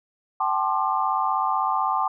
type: tone cluster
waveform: sine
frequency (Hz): 772 / 868 / 1053 / 1193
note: G5 / A5 / C6 / D6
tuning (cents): -27 / -24 / +11 / +27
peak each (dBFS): -26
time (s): 0.4-2.08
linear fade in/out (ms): 5
effects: none